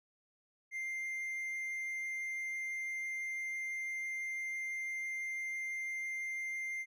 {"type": "tone", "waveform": "triangle", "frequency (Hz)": 2098, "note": "C7", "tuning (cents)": 4, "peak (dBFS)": -35, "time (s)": [0.71, 6.86], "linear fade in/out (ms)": 50, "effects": []}